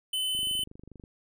square tone, 3032 Hz, F#7, 42 cents sharp, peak -28 dBFS, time 0.13-0.64 s, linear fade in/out 5 ms
click train, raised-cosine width 3 ms, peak -34 dBFS, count 18, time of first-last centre 0.35-1.038 s, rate 24.7 Hz
effects none

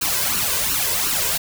white noise with flanger, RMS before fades -21 dBFS, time 0.01-1.38 s, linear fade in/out 10 ms, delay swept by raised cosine 0.71 to 2.01 ms, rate 2.8 Hz, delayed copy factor +0.7, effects none

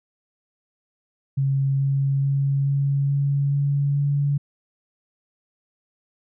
sine tone with pitch steps, 136.7 / 137.65 / 138.61 / 139.57 / 140.54 / 141.52 / 142.51 Hz, C#3 / C#3 / C#3 / C#3 / C#3 / C#3 / C#3, -24 / -12 / 0 / +12 / +24 / +36 / +48 cents, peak -18 dBFS, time 1.37-4.38 s, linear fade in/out 10 ms, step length 430 ms, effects none

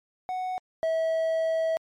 triangle tone pair in turn, 740 / 648.2 Hz, F#5 / E5, 0 / -29 cents, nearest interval major second, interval 229 cents, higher first, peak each -26 / -21 dBFS, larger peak second, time 0.29-0.58 / 0.83-1.77 s, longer second, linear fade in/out 0 ms, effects MP3 64 kbps

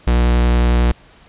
45% pulse tone with vibrato, 60 Hz, B1, 49 cents flat, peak -11 dBFS, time 0.07-0.92 s, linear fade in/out 5 ms, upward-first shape sine, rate 11 Hz, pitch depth 12 cents each way, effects pink hiss -47 dBFS RMS until 1.28 s + resampled to 8000 Hz

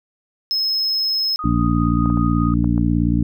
triangle tone, 5170 Hz, E8, 34 cents flat, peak -16 dBFS, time 0.51-1.36 s, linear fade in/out 0 ms
sine tone with tremolo, 1244.5 Hz, D#6, in tune, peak -24 dBFS, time 1.39-2.54 s, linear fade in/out 2 ms, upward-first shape sine, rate 5 Hz, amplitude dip 35%
harmonic tone, 58.27 Hz, A#1, in tune, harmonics 1 / 2 / 3 / 4 / 5, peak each -21 / -21 / -21 / -21 / -21 dBFS, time 1.44-3.23 s, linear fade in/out 5 ms
clicks, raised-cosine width 1 ms, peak -19 dBFS, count 5, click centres 2.058 / 2.101 / 2.173 / 2.644 / 2.779 s
effects none

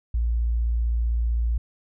sine tone, 57.8 Hz, A#1, 14 cents flat, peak -20 dBFS, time 0.14-1.58 s, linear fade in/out 5 ms, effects none

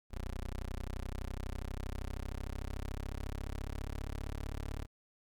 20% pulse exponential sweep, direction up, 30.87 to 36.25 Hz, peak -33 dBFS, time 0.1-4.87 s, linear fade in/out 50 ms, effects 12-bit

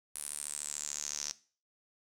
sawtooth tone with band-pass filter sweep, 73.7 Hz, D2, 7 cents sharp, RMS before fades -40 dBFS, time 0.15-1.32 s, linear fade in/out 5 ms, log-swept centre 10000 to 5800 Hz, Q 7, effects noise-tail reverb RT60 0.4 s tail -18 dB re dry

